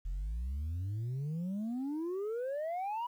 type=exponential sweep; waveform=sine; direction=up; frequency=41.2 to 987.8 Hz; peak=-31 dBFS; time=0.05-3.07 s; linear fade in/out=10 ms; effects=tanh soft clip ceiling -33 dBFS + 11-bit